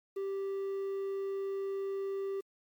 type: tone with quantisation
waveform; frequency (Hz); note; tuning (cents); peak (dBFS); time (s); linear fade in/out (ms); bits
triangle; 391.6; G4; -2; -31; 0.16-2.41; 10; 10
effects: MP3 96 kbps